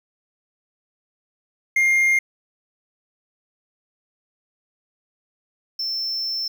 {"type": "tone pair in turn", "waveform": "triangle", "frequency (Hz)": [2119, 5340], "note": ["C7", "E8"], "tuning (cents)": [21, 22], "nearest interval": "octave + major third", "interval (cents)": 1601, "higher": "second", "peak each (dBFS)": [-13, -22], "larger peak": "first", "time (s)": [[1.76, 2.19], [5.79, 6.48]], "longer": "second", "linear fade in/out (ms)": 5, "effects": ["9-bit"]}